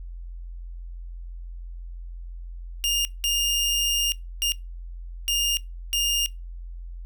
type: tone bursts at uneven times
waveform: sawtooth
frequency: 2822 Hz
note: F7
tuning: 17 cents sharp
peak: -18 dBFS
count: 5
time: 2.84-3.05 / 3.24-4.12 / 4.42-4.52 / 5.28-5.57 / 5.93-6.26 s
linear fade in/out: 0 ms
effects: noise-tail reverb RT60 0.2 s tail -21 dB re dry + added 43 Hz sine -34 dBFS peak until 7.05 s